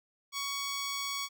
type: tone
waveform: 10% pulse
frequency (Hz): 1119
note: C#6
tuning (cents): +16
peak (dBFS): -25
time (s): 0.32-1.29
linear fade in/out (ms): 50
effects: none